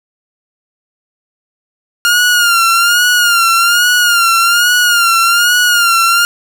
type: tone with vibrato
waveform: sawtooth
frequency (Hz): 1408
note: F6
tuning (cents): +14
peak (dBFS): -4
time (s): 2.05-6.25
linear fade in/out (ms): 0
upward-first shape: sine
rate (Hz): 1.2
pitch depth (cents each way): 67
effects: none